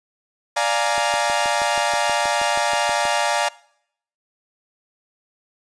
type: chord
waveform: sawtooth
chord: Bb dominant seventh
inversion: first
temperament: equal with one note detuned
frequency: 587.3 / 698.5 / 834 / 932.3 Hz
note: D5 / F5 / Ab5 / Bb5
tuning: 0 / 0 / +7 / 0 cents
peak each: -20 dBFS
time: 0.56-3.49 s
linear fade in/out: 10 ms
type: click train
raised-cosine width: 1 ms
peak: -18 dBFS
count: 14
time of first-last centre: 0.98-3.053 s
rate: 6.27 Hz
effects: noise-tail reverb RT60 0.7 s tail -22 dB re dry + resampled to 22050 Hz